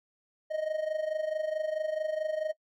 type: tone with amplitude modulation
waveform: triangle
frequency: 622.3 Hz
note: D#5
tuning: in tune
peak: -24 dBFS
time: 0.5-2.53 s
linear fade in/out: 20 ms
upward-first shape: sine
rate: 24.6 Hz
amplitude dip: 75%
effects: noise-tail reverb RT60 0.1 s tail -19 dB re dry